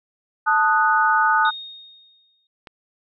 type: chord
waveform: sine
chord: D# diminished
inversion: second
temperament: equal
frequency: 880 / 1244.5 / 1480 Hz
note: A5 / D#6 / F#6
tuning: 0 / 0 / 0 cents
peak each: -19 dBFS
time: 0.46-1.51 s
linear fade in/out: 20 ms
type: tone with exponential decay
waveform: sine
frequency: 3711 Hz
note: A#7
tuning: 9 cents flat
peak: -26 dBFS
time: 1.45-2.47 s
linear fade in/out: 2 ms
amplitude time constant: 220 ms
type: click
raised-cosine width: 0.3 ms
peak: -23 dBFS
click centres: 2.672 s
effects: none